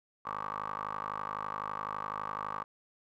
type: tone with band-pass filter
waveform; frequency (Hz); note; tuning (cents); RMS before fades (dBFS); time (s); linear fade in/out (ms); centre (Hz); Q
15% pulse; 51.91; G#1; 0; -38; 0.25-2.64; 10; 1100; 9.3
effects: none